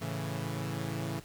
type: chord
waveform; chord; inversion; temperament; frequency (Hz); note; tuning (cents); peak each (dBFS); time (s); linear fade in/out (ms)
sawtooth; A major; none; equal; 110 / 138.59 / 164.81; A2 / C#3 / E3; 0 / 0 / 0; -34; 0.01-1.2; 10
effects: pink hiss -54 dBFS RMS until 1.24 s